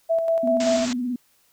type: tone with tremolo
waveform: sine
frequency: 659.3 Hz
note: E5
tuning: in tune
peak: -17 dBFS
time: 0.09-0.86 s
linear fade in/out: 20 ms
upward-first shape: square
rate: 5.2 Hz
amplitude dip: 40%
type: tone with vibrato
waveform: sine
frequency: 246.9 Hz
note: B3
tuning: in tune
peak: -23 dBFS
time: 0.43-1.16 s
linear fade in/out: 5 ms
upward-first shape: sine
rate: 18 Hz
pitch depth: 60 cents each way
type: low-pass noise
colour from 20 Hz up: white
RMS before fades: -32 dBFS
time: 0.6-0.93 s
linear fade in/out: 2 ms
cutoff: 7600 Hz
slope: 96 dB/octave
effects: white hiss -62 dBFS RMS until 1.52 s